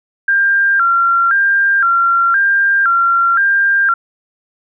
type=tone with vibrato; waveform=sine; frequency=1480 Hz; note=F#6; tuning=in tune; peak=-9 dBFS; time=0.28-3.94 s; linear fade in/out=5 ms; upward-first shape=square; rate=0.97 Hz; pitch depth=130 cents each way; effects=none